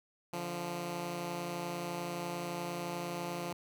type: tone pair together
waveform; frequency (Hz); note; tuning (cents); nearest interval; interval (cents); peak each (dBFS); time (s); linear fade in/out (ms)
10% pulse; 145.3 / 173.74; D3 / F3; -18 / -9; minor third; 309; -36 / -29; 0.33-3.53; 5
effects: none